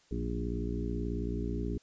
harmonic tone with a mistuned harmonic, 58.5 Hz, A#1, 7 cents sharp, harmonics 1 / 2 / 3 / 4 / 5 / 6 / 7, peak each -35 / -40 / -40 / -40 / -40 / -43 / -41 dBFS, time 0.11-1.78 s, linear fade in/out 5 ms, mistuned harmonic 3, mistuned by +50 cents, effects white hiss -65 dBFS RMS until 1.82 s + resampled to 16000 Hz

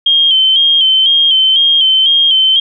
sine tone with vibrato, 3156 Hz, G7, 11 cents sharp, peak -6 dBFS, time 0.06-2.6 s, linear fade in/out 5 ms, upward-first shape square, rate 2 Hz, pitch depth 41 cents each way, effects none

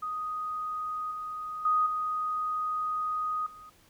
sine tone with level steps, 1246 Hz, D#6, 2 cents sharp, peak -31 / -34 / -22 / -28 / -46 dBFS, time 0.02-3.7 s, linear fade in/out 10 ms, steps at 1.11 / 1.65 / 1.86 / 3.46 s, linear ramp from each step 5 ms, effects pink hiss -61 dBFS RMS until 3.89 s

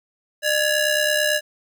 sawtooth ring-modulated tone, 1139 Hz, C#6, 47 cents sharp, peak -11 dBFS, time 0.42-1.41 s, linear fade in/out 50 ms, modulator 535 Hz, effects none

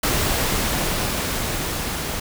pink noise with level ramp, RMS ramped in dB -20 to -27 dBFS, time 0.03-2.2 s, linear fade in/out 5 ms, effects none

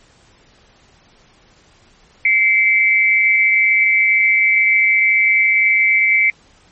sine tone pair together, 2091 / 2300 Hz, C7 / D7, -2 / -37 cents, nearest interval major second, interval 165 cents, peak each -13 dBFS, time 2.25-6.3 s, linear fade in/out 2 ms, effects pink hiss -51 dBFS RMS until 6.71 s + MP3 32 kbps

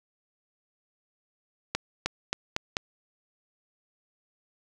accelerating click train, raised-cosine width 0.2 ms, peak -9 dBFS, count 5, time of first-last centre 1.75-2.768 s, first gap 310 ms, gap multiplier 0.87, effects none

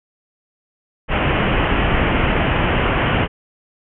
pink low-pass noise, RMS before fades -17 dBFS, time 1.08-3.28 s, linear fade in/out 50 ms, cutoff 3100 Hz, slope 96 dB/octave, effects none

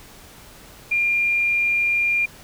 sine tone, 2400 Hz, D7, 37 cents sharp, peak -17 dBFS, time 0.91-2.26 s, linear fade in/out 10 ms, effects pink hiss -45 dBFS RMS until 2.43 s

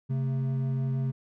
triangle tone pair together, 133.73 / 224.9 Hz, C3 / A3, +38 / +38 cents, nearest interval major sixth, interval 900 cents, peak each -24 / -35 dBFS, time 0.09-1.12 s, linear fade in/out 20 ms, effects none

